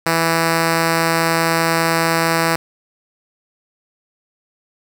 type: tone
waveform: 5% pulse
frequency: 164.81 Hz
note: E3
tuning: in tune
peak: -3 dBFS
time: 0.06-2.56 s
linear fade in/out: 5 ms
effects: none